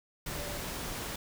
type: tone in noise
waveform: sine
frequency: 582 Hz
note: D5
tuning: 16 cents flat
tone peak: -44 dBFS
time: 0.36-0.59 s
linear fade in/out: 5 ms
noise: pink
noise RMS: -38 dBFS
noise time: 0.26-1.16 s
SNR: -9 dB
effects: none